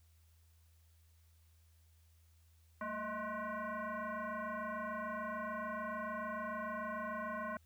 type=tone with frequency modulation; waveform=sine; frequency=225.9 Hz; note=A3; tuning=46 cents sharp; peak=-38 dBFS; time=2.81-7.57 s; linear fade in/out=2 ms; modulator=425 Hz; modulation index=3.4; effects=added 81 Hz sine -64 dBFS peak until 7.65 s + white hiss -75 dBFS RMS until 7.65 s